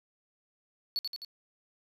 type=tone with echo; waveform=triangle; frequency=4435 Hz; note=C#8; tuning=in tune; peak=-27 dBFS; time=0.96-0.99 s; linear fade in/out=0 ms; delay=86 ms; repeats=3; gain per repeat=-4 dB; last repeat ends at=1.248 s; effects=none